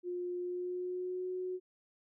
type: tone with pitch glide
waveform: sine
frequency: 356 to 367.3 Hz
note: F4 to F#4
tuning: +33 to -13 cents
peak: -35 dBFS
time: 0.03-1.6 s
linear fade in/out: 50 ms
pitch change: +54 cents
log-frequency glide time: 0.39-1.29 s
effects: none